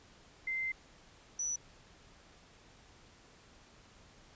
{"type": "tone pair in turn", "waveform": "sine", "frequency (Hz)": [2079, 5925], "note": ["C7", "F#8"], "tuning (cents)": [-12, 1], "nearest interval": "octave + tritone", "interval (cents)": 1813, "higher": "second", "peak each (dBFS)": [-33, -33], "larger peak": "neither", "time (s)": [[0.47, 0.72], [1.39, 1.56]], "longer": "first", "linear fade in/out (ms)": 5, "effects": ["pink hiss -60 dBFS RMS until 4.35 s", "resampled to 16000 Hz"]}